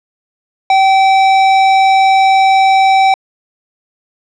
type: tone with tanh clipping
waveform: sine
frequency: 771 Hz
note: G5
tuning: 29 cents flat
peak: -8 dBFS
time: 0.7-3.14 s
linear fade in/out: 2 ms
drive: 18 dB
effects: low-pass 5000 Hz 12 dB/octave